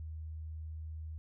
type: tone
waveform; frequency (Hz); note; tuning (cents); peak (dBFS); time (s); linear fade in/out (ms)
sine; 78.8; D#2; +23; -40; 0-1.18; 0
effects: none